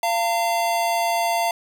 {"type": "tone pair together", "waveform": "square", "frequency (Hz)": [688, 906], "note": ["F5", "A#5"], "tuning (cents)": [-26, -50], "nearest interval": "perfect fourth", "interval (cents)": 476, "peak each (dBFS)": [-22, -24], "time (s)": [0.03, 1.51], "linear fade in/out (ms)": 2, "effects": []}